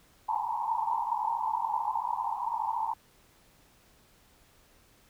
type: band-pass noise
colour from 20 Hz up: white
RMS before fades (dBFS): -31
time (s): 0.28-2.94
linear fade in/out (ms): 10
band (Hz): 850 to 970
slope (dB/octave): 96
effects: pink hiss -62 dBFS RMS until 5.09 s